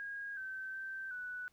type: tone with pitch steps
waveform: sine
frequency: 1634 / 1544 / 1557 / 1483 Hz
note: G#6 / G6 / G6 / F#6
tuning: -29 / -27 / -12 / +4 cents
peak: -40 dBFS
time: 0-1.48 s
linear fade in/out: 0 ms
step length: 370 ms
effects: pink hiss -73 dBFS RMS until 1.52 s